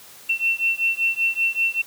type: beating tone pair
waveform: sine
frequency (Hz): 2700 / 2705.2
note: E7 / E7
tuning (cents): +41 / +44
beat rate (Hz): 5.2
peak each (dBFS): -22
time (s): 0.29-1.82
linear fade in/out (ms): 10
effects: white hiss -45 dBFS RMS until 1.86 s + high-pass 80 Hz 12 dB/octave